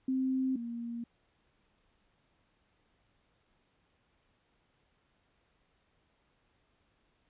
sine tone pair in turn, 261.6 / 234.7 Hz, C4 / A#3, 0 / +12 cents, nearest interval major second, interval 188 cents, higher first, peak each -28 / -36 dBFS, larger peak first, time 0.08-0.56 / 0.56-1.04 s, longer neither, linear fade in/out 5 ms, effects pink hiss -73 dBFS RMS until 7.29 s + resampled to 8000 Hz

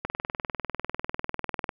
click train, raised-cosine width 0.5 ms, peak -13 dBFS, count 34, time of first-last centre 0.05-1.692 s, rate 20.1 Hz, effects none

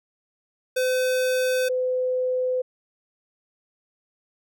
square / sine tone pair in turn, 510 / 507.6 Hz, C5 / B4, -44 / +47 cents, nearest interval unison, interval 9 cents, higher first, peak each -21 dBFS, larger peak neither, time 0.76-1.69 / 1.69-2.62 s, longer neither, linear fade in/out 10 ms, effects none

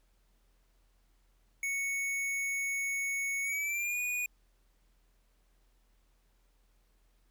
square tone with pitch glide, 2217 to 2460 Hz, C#7 to D#7, 0 to -20 cents, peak -32 dBFS, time 1.63-4.26 s, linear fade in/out 2 ms, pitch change +180 cents, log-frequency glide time 3.43-3.99 s, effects added 41 Hz sine -66 dBFS peak until 7.3 s + pink hiss -75 dBFS RMS until 7.3 s

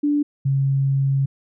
sine tone pair in turn, 292.2 / 136.71 Hz, D4 / C#3, -9 / -24 cents, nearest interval octave + minor second, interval 1315 cents, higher first, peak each -16 dBFS, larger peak neither, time 0.03-0.23 / 0.45-1.26 s, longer second, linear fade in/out 10 ms, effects none

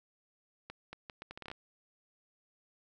accelerating click train, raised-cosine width 0.3 ms, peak -28 dBFS, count 11, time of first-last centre 0.7-1.515 s, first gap 230 ms, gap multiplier 0.73, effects none

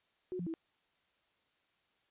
sine tone with pitch steps, 365.7 / 175.3 / 325.9 Hz, F#4 / F3 / E4, -20 / +7 / -20 cents, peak -36 dBFS, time 0.32-0.539 s, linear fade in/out 0 ms, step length 73 ms, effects white hiss -75 dBFS RMS until 2.1 s + resampled to 8000 Hz

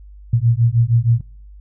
sine beating tone pair, 114 / 120.4 Hz, A#2 / B2, -38 / -44 cents, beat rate 6.4 Hz, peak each -15 dBFS, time 0.33-1.21 s, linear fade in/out 5 ms, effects noise-tail reverb RT60 0.5 s tail -25 dB re dry + added 50 Hz sine -37 dBFS peak until 1.6 s

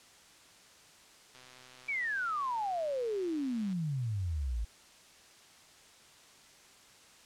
click train, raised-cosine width 0.2 ms, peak -37 dBFS, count 303, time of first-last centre 1.35-3.728 s, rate 127 Hz
sine exponential sweep, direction down, 2349 to 51.91 Hz, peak -31 dBFS, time 1.88-4.65 s, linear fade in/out 10 ms
effects white hiss -58 dBFS RMS until 7.25 s + low-pass 8000 Hz 12 dB/octave

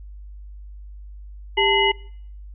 sine tone cluster, 398.7 / 890 / 2054 / 2914 Hz, G4 / A5 / C7 / F#7, +29 / +20 / -33 / -27 cents, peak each -21 dBFS, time 1.57-1.92 s, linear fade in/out 10 ms, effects noise-tail reverb RT60 0.6 s tail -23 dB re dry + added 50 Hz sine -36 dBFS peak until 2.54 s

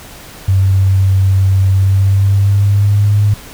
sine tone with pitch glide, 95.9 to 103.38 Hz, G2 to G#2, -37 to -7 cents, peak -7 dBFS, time 0.48-3.34 s, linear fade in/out 5 ms, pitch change +130 cents, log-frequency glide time 1.74-3.2 s, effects pink hiss -34 dBFS RMS until 3.53 s

